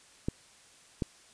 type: clicks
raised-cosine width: 3 ms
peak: -16 dBFS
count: 2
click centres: 0.285 / 1.022 s
effects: white hiss -58 dBFS RMS until 1.33 s + resampled to 22050 Hz